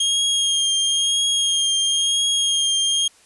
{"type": "tone with vibrato", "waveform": "sawtooth", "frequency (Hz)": 3239, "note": "G#7", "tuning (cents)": -44, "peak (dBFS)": -14, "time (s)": [0, 3.08], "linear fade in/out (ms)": 5, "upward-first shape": "triangle", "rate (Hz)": 0.99, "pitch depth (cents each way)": 27, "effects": ["white hiss -53 dBFS RMS until 3.25 s", "resampled to 24000 Hz"]}